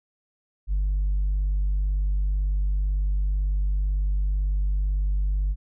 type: tone with tanh clipping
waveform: triangle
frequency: 49 Hz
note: G1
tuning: in tune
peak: -21 dBFS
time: 0.67-5.56 s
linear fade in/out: 50 ms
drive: 6 dB
effects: none